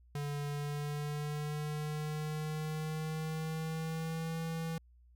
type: tone with pitch glide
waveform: square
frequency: 144.8 to 163.47 Hz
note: D3 to E3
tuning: -24 to -14 cents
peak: -36 dBFS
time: 0.15-4.78 s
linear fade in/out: 2 ms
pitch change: +210 cents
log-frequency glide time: 0.47-4.38 s
effects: added 60 Hz sine -59 dBFS peak until 5.15 s